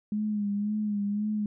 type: tone with vibrato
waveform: sine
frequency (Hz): 207.7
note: G#3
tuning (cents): 0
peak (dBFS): -26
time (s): 0.12-1.46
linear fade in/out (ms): 2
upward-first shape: sine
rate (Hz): 1.9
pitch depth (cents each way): 47
effects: none

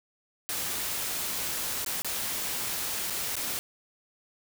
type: noise with dropouts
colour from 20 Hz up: white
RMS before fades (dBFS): -32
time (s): 0.49-3.59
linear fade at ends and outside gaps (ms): 0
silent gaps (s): 1.847-1.862 / 2.02-2.046 / 3.1-3.105 / 3.355-3.366
effects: none

